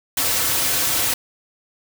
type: noise with comb filter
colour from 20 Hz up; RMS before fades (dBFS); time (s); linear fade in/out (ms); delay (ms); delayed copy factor
white; -20; 0.17-1.14; 5; 4.9; -0.6
effects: none